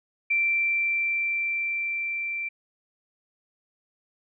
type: tone with level ramp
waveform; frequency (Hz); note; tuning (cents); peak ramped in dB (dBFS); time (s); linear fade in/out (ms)
sine; 2349; D7; 0; -20 to -28; 0.3-2.49; 10
effects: none